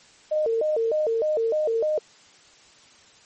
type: tone with vibrato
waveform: sine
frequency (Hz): 528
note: C5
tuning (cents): +16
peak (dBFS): -20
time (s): 0.31-1.99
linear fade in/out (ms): 10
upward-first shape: square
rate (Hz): 3.3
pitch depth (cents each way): 260
effects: white hiss -53 dBFS RMS until 3.25 s + MP3 32 kbps